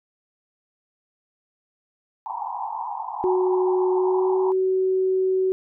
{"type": "band-pass noise", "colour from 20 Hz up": "white", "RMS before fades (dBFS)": -30, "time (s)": [2.26, 4.52], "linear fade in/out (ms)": 0, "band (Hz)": [770, 1000], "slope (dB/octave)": 96}
{"type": "tone with pitch glide", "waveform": "sine", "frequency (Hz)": [369.2, 376.1], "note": ["F#4", "F#4"], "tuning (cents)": [-4, 28], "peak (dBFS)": -18, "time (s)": [3.24, 5.52], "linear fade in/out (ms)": 0, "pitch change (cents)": 32, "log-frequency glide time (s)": [3.93, 4.41]}
{"effects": []}